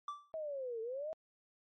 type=tone with exponential decay; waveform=triangle; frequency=1166 Hz; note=D6; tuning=13 cents flat; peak=-34 dBFS; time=0.08-0.32 s; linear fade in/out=2 ms; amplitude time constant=52 ms
type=linear two-way sweep; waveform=sine; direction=down then up; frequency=650 to 438.4 to 650 Hz; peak=-38 dBFS; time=0.34-1.13 s; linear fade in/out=0 ms; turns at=0.81 s
effects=MP3 32 kbps